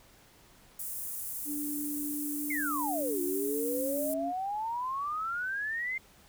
pink high-pass noise, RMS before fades -38 dBFS, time 0.79-4.14 s, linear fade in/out 5 ms, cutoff 9300 Hz, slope 24 dB/octave
sine tone with pitch glide, 293.7 to 277.2 Hz, D4 to C#4, 0 to 0 cents, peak -34 dBFS, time 1.45-4.33 s, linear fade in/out 50 ms, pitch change -100 cents, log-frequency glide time 3.01-4.22 s
sine exponential two-way sweep, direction down then up, 2217 to 349.2 to 2120 Hz, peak -31 dBFS, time 2.5-5.98 s, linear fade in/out 5 ms, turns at 3.21 s
effects pink hiss -59 dBFS RMS until 6.28 s

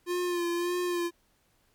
square tone with vibrato, 350.3 Hz, F4, 5 cents sharp, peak -28 dBFS, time 0.06-1.11 s, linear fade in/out 50 ms, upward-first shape sine, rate 1.7 Hz, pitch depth 34 cents each way, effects pink hiss -69 dBFS RMS until 1.74 s + MP3 96 kbps

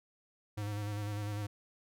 square tone with vibrato, 103.83 Hz, G#2, in tune, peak -36 dBFS, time 0.57-1.47 s, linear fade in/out 10 ms, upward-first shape square, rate 10 Hz, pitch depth 27 cents each way, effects none

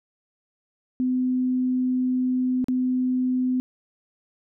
sine tone with dropouts, 254.1 Hz, B3, 49 cents sharp, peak -20 dBFS, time 1-3.6 s, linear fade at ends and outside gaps 0 ms, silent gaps 2.643-2.684 s, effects none

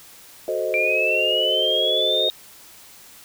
sine chord, F# diminished seventh, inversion none, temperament equal, 370 / 440 / 523.3 / 622.3 Hz, F#4 / A4 / C5 / Eb5, 0 / 0 / 0 / 0 cents, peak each -29 / -28 / -26 / -25 dBFS, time 0.48-2.29 s, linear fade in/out 2 ms
sine linear sweep, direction up, 2349 to 3729 Hz, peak -19 dBFS, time 0.74-2.3 s, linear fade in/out 0 ms
effects white hiss -46 dBFS RMS until 3.24 s

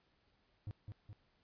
triangle tone with echo, 103.83 Hz, G#2, in tune, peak -38 dBFS, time 0.67-0.71 s, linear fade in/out 0 ms, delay 210 ms, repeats 2, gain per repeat -4 dB, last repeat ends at 1.13 s, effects pink hiss -75 dBFS RMS until 1.43 s + resampled to 11025 Hz

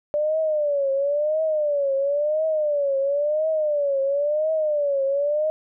sine tone with vibrato, 587.3 Hz, D5, in tune, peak -19 dBFS, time 0.14-5.5 s, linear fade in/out 0 ms, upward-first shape triangle, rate 0.97 Hz, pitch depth 150 cents each way, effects none

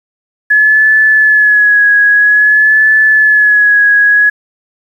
sine tone with vibrato, 1700 Hz, G#6, 40 cents sharp, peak -4 dBFS, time 0.5-4.3 s, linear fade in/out 10 ms, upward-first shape sine, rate 0.51 Hz, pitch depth 39 cents each way, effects 7-bit

